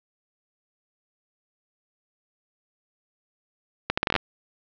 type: accelerating click train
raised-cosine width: 0.3 ms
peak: -5 dBFS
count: 9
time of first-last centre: 3.9-4.163 s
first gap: 75 ms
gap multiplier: 0.74
effects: low-pass 5000 Hz 12 dB/octave